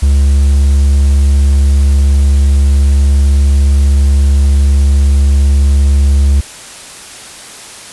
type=tone; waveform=triangle; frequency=69.8 Hz; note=C#2; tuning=13 cents sharp; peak=-3 dBFS; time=0.02-6.41 s; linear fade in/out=10 ms; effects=white hiss -30 dBFS RMS until 7.92 s + resampled to 24000 Hz